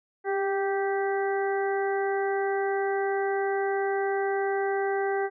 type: harmonic tone with a mistuned harmonic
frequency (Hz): 391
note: G4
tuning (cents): -4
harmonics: 1 / 2 / 3 / 4 / 5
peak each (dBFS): -26 / -30 / -41 / -35 / -38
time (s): 0.24-5.3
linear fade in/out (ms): 50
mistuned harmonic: 1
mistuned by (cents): +21
effects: none